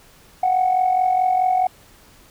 sine tone with amplitude modulation, 740 Hz, F#5, in tune, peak -11 dBFS, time 0.43-1.67 s, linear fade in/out 5 ms, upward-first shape sine, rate 44.7 Hz, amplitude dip 65%, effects tanh soft clip ceiling -10 dBFS + pink hiss -50 dBFS RMS until 2.3 s

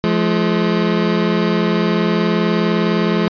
25% pulse tone pair together, 173.7 / 213.3 Hz, F3 / G#3, -9 / +46 cents, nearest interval major third, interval 355 cents, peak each -13 dBFS, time 0.04-3.28 s, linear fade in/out 0 ms, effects resampled to 11025 Hz

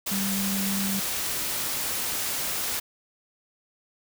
sine tone in noise, 196 Hz, G3, in tune, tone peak -27 dBFS, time 0.11-1 s, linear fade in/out 10 ms, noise white, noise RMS -29 dBFS, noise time 0.06-2.8 s, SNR -1 dB, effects none

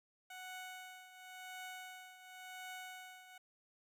15% pulse tone with tremolo, 740 Hz, F#5, in tune, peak -39 dBFS, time 0.3-3.38 s, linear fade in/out 5 ms, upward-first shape triangle, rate 0.93 Hz, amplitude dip 75%, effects none

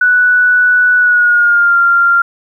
sine tone with pitch glide, 1480 to 1388.9 Hz, F#6 to F6, 0 to -10 cents, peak -6 dBFS, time 0.01-2.22 s, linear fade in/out 5 ms, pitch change -110 cents, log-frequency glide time 0.97-1.77 s, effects 8-bit

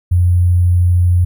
sine tone with sample-and-hold, 88.7 Hz, F2, 27 cents sharp, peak -8 dBFS, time 0.11-1.25 s, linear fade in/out 10 ms, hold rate 11025 Hz, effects none

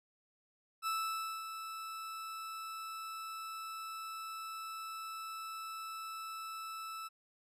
40% pulse tone with ADSR envelope, 1316 Hz, E6, 3 cents flat, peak -32 dBFS, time 0.82-7.09 s, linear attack 49 ms, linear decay 560 ms, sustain -9 dB, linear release 23 ms, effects resampled to 32000 Hz

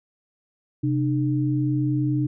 sine tone pair together, 130.81 / 301.7 Hz, C3 / D4, 0 / +47 cents, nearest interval octave + major second, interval 1447 cents, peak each -22 / -23 dBFS, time 0.83-2.27 s, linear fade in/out 10 ms, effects none

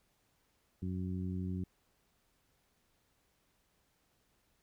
harmonic tone, 92 Hz, F#2, 9 cents flat, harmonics 1 / 2 / 3 / 4, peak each -38 / -38 / -45 / -50 dBFS, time 0.82-1.64 s, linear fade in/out 5 ms, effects pink hiss -75 dBFS RMS until 4.62 s

